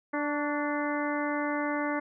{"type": "harmonic tone with a mistuned harmonic", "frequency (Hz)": 293.7, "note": "D4", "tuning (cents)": 0, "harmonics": [1, 2, 3, 4, 5, 6, 7], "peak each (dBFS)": [-31, -34, -36, -37, -38, -39, -39], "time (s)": [0.13, 2], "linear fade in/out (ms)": 10, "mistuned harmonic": 4, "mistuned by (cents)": -41, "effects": []}